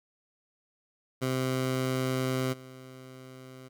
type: tone with level steps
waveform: 15% pulse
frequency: 129.9 Hz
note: C3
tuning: 12 cents flat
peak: -21 / -39 dBFS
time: 1.21-3.69 s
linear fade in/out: 20 ms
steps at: 2.52 s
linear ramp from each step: 20 ms
effects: none